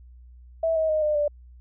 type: tone with pitch steps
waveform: sine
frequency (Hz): 653 / 636.2 / 619.9 / 604 / 588.5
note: E5 / D#5 / D#5 / D5 / D5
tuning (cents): -17 / +38 / -7 / +48 / +3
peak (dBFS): -20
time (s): 0.63-1.28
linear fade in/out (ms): 5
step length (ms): 130
effects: added 61 Hz sine -45 dBFS peak until 1.6 s